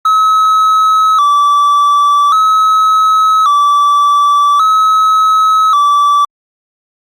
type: tone with vibrato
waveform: triangle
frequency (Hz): 1220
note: D#6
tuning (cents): -34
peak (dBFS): -4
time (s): 0.05-6.25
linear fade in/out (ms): 5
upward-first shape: square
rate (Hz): 0.44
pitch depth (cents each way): 90
effects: Opus 48 kbps